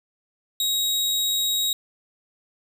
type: tone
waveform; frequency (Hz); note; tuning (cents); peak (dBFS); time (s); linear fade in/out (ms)
sawtooth; 3801; A#7; +33; -18; 0.6-1.73; 2
effects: 9-bit